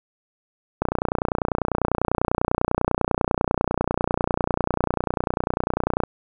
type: click train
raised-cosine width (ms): 1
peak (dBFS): -6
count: 158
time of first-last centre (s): 0.82-6.036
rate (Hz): 30.1
effects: none